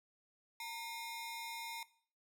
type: ring-modulated tone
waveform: sawtooth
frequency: 1528 Hz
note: G6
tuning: 45 cents flat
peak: -36 dBFS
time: 0.6-1.83 s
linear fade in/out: 2 ms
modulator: 608 Hz
effects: noise-tail reverb RT60 0.5 s tail -18 dB re dry